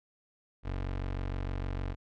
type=tone; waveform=25% pulse; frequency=46.51 Hz; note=F#1; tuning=10 cents sharp; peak=-29 dBFS; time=0.63-1.96 s; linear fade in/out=50 ms; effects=low-pass 3000 Hz 12 dB/octave